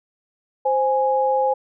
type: tone pair together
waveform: sine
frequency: 523.2 / 830.6 Hz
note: C5 / G#5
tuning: 0 / 0 cents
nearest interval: minor sixth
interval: 800 cents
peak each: -19 dBFS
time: 0.65-1.54 s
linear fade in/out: 10 ms
effects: none